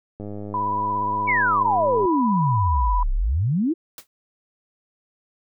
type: click train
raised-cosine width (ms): 2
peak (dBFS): -21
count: 192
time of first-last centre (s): 0.2-2.054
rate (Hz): 103
type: tone with vibrato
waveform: sine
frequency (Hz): 987.8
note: B5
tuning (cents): 0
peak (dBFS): -21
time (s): 0.54-3.03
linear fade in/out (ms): 2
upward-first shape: triangle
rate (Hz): 17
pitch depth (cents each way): 31
type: exponential two-way sweep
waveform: sine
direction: down then up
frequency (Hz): 2322 to 30.87 to 353.5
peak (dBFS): -18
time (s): 1.27-3.74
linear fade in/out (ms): 20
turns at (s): 3.12
type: noise with exponential decay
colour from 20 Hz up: white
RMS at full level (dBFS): -34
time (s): 3.98-4.07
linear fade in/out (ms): 1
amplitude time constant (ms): 19
effects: none